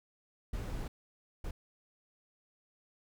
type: noise bursts at uneven times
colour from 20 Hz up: brown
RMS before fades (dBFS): -38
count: 2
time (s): 0.53-0.88 / 1.44-1.51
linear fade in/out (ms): 5
effects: none